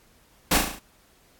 pink noise with echo, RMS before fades -20 dBFS, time 0.51-0.58 s, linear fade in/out 5 ms, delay 35 ms, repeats 6, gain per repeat -4 dB, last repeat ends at 0.79 s, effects pink hiss -59 dBFS RMS until 1.39 s + AAC 64 kbps

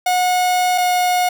45% pulse tone pair in turn, 727 / 722.8 Hz, F#5 / F#5, -31 / -41 cents, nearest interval unison, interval 10 cents, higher first, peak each -14 dBFS, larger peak neither, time 0.06-0.78 / 0.78-1.29 s, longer first, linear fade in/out 5 ms, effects none

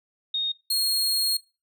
sine / sawtooth tone pair in turn, 3711 / 4270 Hz, A#7 / C8, -9 / +34 cents, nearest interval major second, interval 243 cents, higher second, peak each -23 / -19 dBFS, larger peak second, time 0.34-0.52 / 0.7-1.37 s, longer second, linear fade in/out 5 ms, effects noise-tail reverb RT60 0.3 s tail -23 dB re dry

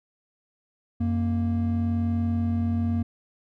triangle tone pair together, 91.31 / 233.1 Hz, F#2 / A#3, -22 / 0 cents, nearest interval octave + major third, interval 1622 cents, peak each -23 dBFS, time 1-3.03 s, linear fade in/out 10 ms, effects none

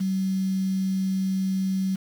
sine tone with quantisation, 190.3 Hz, F#3, 49 cents sharp, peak -22 dBFS, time 0-1.96 s, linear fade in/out 10 ms, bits 7, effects none

